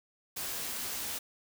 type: noise with comb filter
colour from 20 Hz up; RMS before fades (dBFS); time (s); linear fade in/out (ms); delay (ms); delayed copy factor
white; -37; 0.36-1.19; 10; 13; +0.5
effects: none